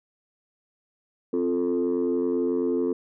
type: chord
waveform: sine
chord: F major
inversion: second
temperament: equal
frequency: 261.6 / 349.2 / 440 Hz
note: C4 / F4 / A4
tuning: 0 / 0 / 0 cents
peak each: -25 dBFS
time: 1.33-2.93 s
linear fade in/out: 5 ms
effects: tanh soft clip ceiling -17 dBFS